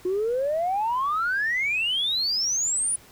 sine exponential sweep, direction up, 354.9 to 9930 Hz, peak -21 dBFS, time 0.05-2.96 s, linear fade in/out 5 ms, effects tanh soft clip ceiling -18 dBFS + pink hiss -51 dBFS RMS until 3.11 s

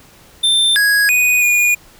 square tone with pitch steps, 3571 / 1659 / 2481 / 2442 Hz, A7 / G#6 / D#7 / D#7, +25 / -2 / -6 / -33 cents, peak -11 dBFS, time 0.43-1.75 s, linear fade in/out 10 ms, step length 330 ms, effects pink hiss -45 dBFS RMS until 1.99 s

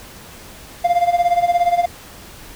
triangle tone with tremolo, 698.5 Hz, F5, in tune, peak -8 dBFS, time 0.84-1.86 s, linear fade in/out 10 ms, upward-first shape sine, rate 17 Hz, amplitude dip 80%, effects pink hiss -39 dBFS RMS until 2.55 s

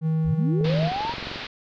triangle tone, 159.2 Hz, D#3, 40 cents sharp, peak -18 dBFS, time 0.01-0.91 s, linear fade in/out 50 ms
sine linear sweep, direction up, 30.55 to 987.8 Hz, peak -25 dBFS, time 0.24-1.15 s, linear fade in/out 50 ms
click train, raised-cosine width 2 ms, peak -22 dBFS, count 18, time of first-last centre 0.61-1.359 s, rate 22.7 Hz
white low-pass noise, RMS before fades -35 dBFS, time 0.64-1.47 s, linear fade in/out 5 ms, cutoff 4500 Hz, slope 48 dB/octave
effects none

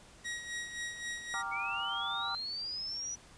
sawtooth tone with tremolo, 1898 Hz, A#6, 31 cents sharp, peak -32 dBFS, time 0.24-1.43 s, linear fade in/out 20 ms, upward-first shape sine, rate 3.8 Hz, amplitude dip 60%
sine chord, G minor seventh, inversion none, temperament equal, 784 / 932.3 / 1174.7 / 1396.9 Hz, G5 / Bb5 / D6 / F6, 0 / 0 / 0 / 0 cents, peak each -42 / -42 / -40 / -39 dBFS, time 1.34-2.35 s, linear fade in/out 0 ms
sine linear sweep, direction up, 2199 to 5920 Hz, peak -36 dBFS, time 1.51-3.16 s, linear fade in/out 20 ms
effects pink hiss -57 dBFS RMS until 3.37 s + resampled to 22050 Hz

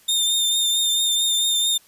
sawtooth tone with vibrato, 3626 Hz, A#7, 49 cents flat, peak -15 dBFS, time 0.08-1.78 s, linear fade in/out 10 ms, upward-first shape triangle, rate 4.5 Hz, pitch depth 29 cents each way, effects white hiss -54 dBFS RMS until 1.87 s + resampled to 32000 Hz

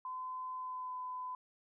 sine tone with pitch glide, 1021 to 1008.7 Hz, C6 to B5, -43 to +36 cents, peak -39 dBFS, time 0.05-1.35 s, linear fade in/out 2 ms, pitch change -21 cents, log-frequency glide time 0.55-0.96 s, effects none

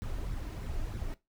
brown noise with flanger, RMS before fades -36 dBFS, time 0.02-1.14 s, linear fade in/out 0 ms, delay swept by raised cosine 0.53 to 3.23 ms, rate 3.2 Hz, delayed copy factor +0.5, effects noise-tail reverb RT60 0.2 s tail -17 dB re dry

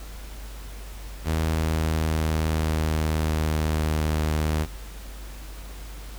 sawtooth tone with pitch glide, 79.8 to 77.39 Hz, D#2 to D#2, +44 to -9 cents, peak -18 dBFS, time 1.24-4.67 s, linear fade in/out 50 ms, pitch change -53 cents, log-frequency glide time 1.44-4.16 s, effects added 50 Hz sine -36 dBFS peak until 6.18 s + pink hiss -45 dBFS RMS until 6.18 s

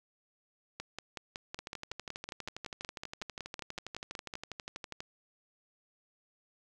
two click trains, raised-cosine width 0.2 ms, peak -23 / -22 dBFS, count 43 / 20, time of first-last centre 1.59-5.005 / 0.8-4.338 s, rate 12.3 / 5.37 Hz, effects none

